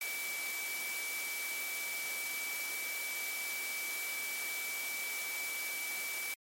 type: tone in noise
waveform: sine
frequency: 2300 Hz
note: D7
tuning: 37 cents flat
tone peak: -38 dBFS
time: 0.01-6.34 s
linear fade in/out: 2 ms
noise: white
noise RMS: -41 dBFS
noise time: 0.01-6.34 s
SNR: 0 dB
effects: high-pass 300 Hz 12 dB/octave + MP3 64 kbps